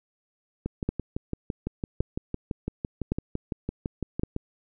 two click trains, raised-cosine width 3 ms, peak -16 / -12 dBFS, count 23 / 4, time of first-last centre 0.66-4.364 / 0.89-4.234 s, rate 5.94 / 0.897 Hz, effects none

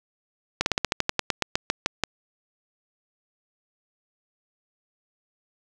slowing click train, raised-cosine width 0.2 ms, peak -4 dBFS, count 15, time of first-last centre 0.61-2.037 s, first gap 51 ms, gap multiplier 1.1, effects none

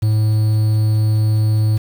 triangle tone with quantisation, 108.1 Hz, A2, 30 cents flat, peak -10 dBFS, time 0.02-1.78 s, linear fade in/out 10 ms, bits 6, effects none

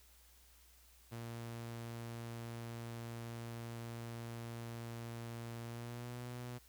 sawtooth tone with pitch glide, 116.54 to 122.26 Hz, A#2 to B2, 0 to -17 cents, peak -40 dBFS, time 1.11-6.59 s, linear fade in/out 20 ms, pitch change +83 cents, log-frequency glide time 5.66-6.19 s, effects added 60 Hz sine -65 dBFS peak until 6.68 s + white hiss -66 dBFS RMS until 6.68 s

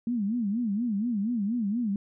sine tone with vibrato, 220 Hz, A3, in tune, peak -25 dBFS, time 0.07-1.96 s, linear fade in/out 2 ms, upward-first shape sine, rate 4.2 Hz, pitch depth 200 cents each way, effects none

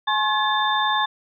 sine tone cluster, 847 / 1076 / 1711 / 3586 Hz, G#5 / C6 / A6 / A7, +34 / +48 / -49 / +32 cents, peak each -23 / -23 / -25 / -25 dBFS, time 0.07-1.06 s, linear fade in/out 10 ms, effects none

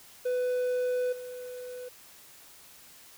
triangle tone with level steps, 498.7 Hz, B4, 17 cents sharp, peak -24 / -36 dBFS, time 0.25-1.89 s, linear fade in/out 10 ms, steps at 1.12 s, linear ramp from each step 10 ms, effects white hiss -53 dBFS RMS until 3.17 s

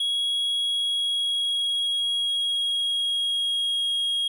triangle tone with pitch glide, 3322 to 3276 Hz, G#7 to G#7, 0 to -24 cents, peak -21 dBFS, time 0-4.28 s, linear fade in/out 5 ms, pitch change -24 cents, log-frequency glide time 0.5-3.94 s, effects none

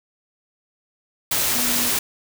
sine tone in noise, 243.9 Hz, B3, 21 cents flat, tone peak -29 dBFS, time 1.55-1.9 s, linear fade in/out 5 ms, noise white, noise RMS -21 dBFS, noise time 1.31-1.99 s, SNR -11 dB, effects none

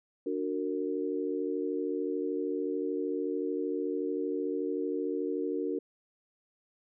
sine chord, D augmented, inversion none, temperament just, 293.7 / 367.1 / 458.9 Hz, D4 / F#4 / A#4, 0 / -14 / -27 cents, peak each -34 dBFS, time 0.26-5.79 s, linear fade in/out 5 ms, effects none

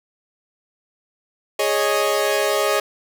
sawtooth chord, Ab suspended fourth, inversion none, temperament equal, 415.3 / 554.4 / 622.3 Hz, Ab4 / Db5 / Eb5, 0 / 0 / 0 cents, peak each -18 dBFS, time 1.59-2.8 s, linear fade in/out 5 ms, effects 8-bit

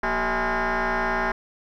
sine tone with frequency modulation, 383 Hz, G4, 40 cents flat, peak -19 dBFS, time 0.03-1.32 s, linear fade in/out 5 ms, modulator 206 Hz, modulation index 7.3, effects tanh soft clip ceiling -20 dBFS + 10-bit

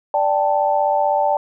sine chord, D suspended fourth, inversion none, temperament equal, 587.3 / 784 / 880 Hz, D5 / G5 / A5, 0 / 0 / 0 cents, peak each -19 dBFS, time 0.14-1.37 s, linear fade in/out 2 ms, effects none

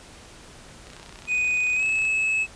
click train, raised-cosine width 0.2 ms, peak -26 dBFS, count 38, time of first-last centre 0.87-2.052 s, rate 31.3 Hz
triangle tone with pitch glide, 2489 to 2590 Hz, D#7 to E7, 0 to -31 cents, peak -19 dBFS, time 1.27-2.47 s, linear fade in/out 50 ms, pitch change +69 cents, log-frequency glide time 1.75-1.84 s
effects pink hiss -46 dBFS RMS until 2.55 s + resampled to 22050 Hz

